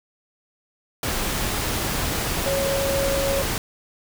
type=tone in noise; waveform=sine; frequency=550 Hz; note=C#5; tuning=14 cents flat; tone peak=-22 dBFS; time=2.46-3.42 s; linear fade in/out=2 ms; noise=pink; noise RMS=-25 dBFS; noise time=1.03-3.58 s; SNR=0 dB; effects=none